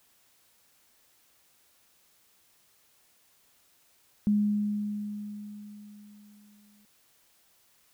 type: tone with exponential decay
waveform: sine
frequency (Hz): 207.7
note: G#3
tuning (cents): 0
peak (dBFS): -20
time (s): 4.27-6.85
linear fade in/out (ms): 0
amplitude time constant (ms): 560
effects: white hiss -65 dBFS RMS until 7.93 s